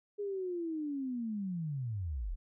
sine linear sweep, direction down, 415.3 to 33.42 Hz, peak -34 dBFS, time 0.18-2.36 s, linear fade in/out 20 ms, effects none

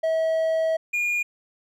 triangle tone pair in turn, 645 / 2427 Hz, E5 / D#7, -38 / -44 cents, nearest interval octave + major seventh, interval 2294 cents, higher second, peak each -18 / -20 dBFS, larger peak first, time 0.03-0.77 / 0.93-1.23 s, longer first, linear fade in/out 10 ms, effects none

